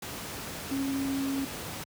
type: tone in noise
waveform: sine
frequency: 272.8 Hz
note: C#4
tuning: 28 cents flat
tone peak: -28 dBFS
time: 0.71-1.45 s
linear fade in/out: 5 ms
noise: pink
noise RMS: -38 dBFS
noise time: 0.02-1.84 s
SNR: +7 dB
effects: high-pass 80 Hz 12 dB/octave